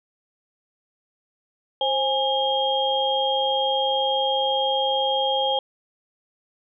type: tone cluster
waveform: sine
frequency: 530 / 825 / 3228 Hz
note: C5 / G#5 / G#7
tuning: +22 / -12 / -50 cents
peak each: -24 dBFS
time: 1.81-5.59 s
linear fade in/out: 2 ms
effects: none